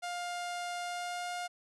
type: tone with pitch glide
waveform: sawtooth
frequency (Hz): 705 to 709.9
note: F5 to F5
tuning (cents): +16 to +28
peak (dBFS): -32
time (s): 0.02-1.48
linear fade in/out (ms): 20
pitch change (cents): +12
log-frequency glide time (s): 0.8-1.32
effects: resampled to 24000 Hz